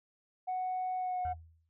sine tone with pitch glide, 740 to 728.5 Hz, F#5 to F#5, 0 to -27 cents, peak -30 dBFS, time 0.47-1.34 s, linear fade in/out 20 ms, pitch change -27 cents, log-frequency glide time 0.97-1.21 s
sine tone with exponential decay, 81.5 Hz, E2, 19 cents flat, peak -36 dBFS, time 1.25-1.69 s, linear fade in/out 0 ms, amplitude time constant 94 ms
effects noise-tail reverb RT60 0.1 s tail -17 dB re dry + tanh soft clip ceiling -29 dBFS

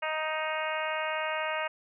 harmonic tone, 312.2 Hz, D#4, 6 cents sharp, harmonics 2 / 3 / 4 / 5 / 6 / 7 / 8 / 9, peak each -34 / -36 / -37 / -38 / -39 / -39 / -40 / -41 dBFS, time 0.02-1.68 s, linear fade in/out 10 ms, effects none

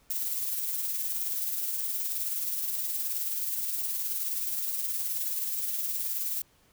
violet noise with tremolo, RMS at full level -30 dBFS, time 0.1-6.42 s, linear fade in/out 5 ms, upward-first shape sine, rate 19 Hz, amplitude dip 35%, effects pink hiss -64 dBFS RMS until 6.72 s

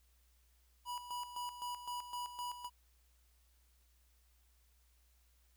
square tone with tremolo, 977 Hz, B5, 19 cents flat, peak -40 dBFS, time 0.85-2.7 s, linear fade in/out 50 ms, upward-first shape square, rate 3.9 Hz, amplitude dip 65%, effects added 60 Hz sine -68 dBFS peak until 5.56 s + white hiss -75 dBFS RMS until 5.56 s

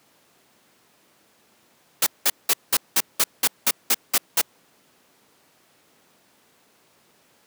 white noise bursts, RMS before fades -18 dBFS, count 11, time 2.02-4.415 s, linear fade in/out 5 ms, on 45 ms, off 190 ms, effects pink hiss -59 dBFS RMS until 7.46 s + high-pass 200 Hz 12 dB/octave

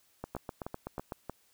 two click trains, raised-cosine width 1 ms, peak -23 / -23 dBFS, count 4 / 8, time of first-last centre 0.35-1.296 / 0.24-1.122 s, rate 3.17 / 7.94 Hz, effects white hiss -68 dBFS RMS until 1.53 s

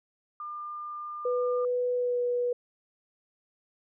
sine tone, 1201 Hz, D6, 38 cents sharp, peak -35 dBFS, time 0.4-1.65 s, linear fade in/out 2 ms
sine tone with pitch glide, 493.9 to 487.9 Hz, B4 to B4, 0 to -21 cents, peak -25 dBFS, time 1.25-2.53 s, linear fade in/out 5 ms, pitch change -21 cents, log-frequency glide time 1.95-2.2 s
effects none

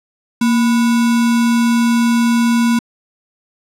sine tone with sample-and-hold, 233.1 Hz, A#3, in tune, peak -10 dBFS, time 0.41-2.79 s, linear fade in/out 5 ms, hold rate 1225 Hz, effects low-pass 11000 Hz 12 dB/octave

